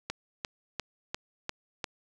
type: click train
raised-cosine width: 0.2 ms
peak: -15 dBFS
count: 6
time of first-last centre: 0.1-1.842 s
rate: 2.87 Hz
effects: none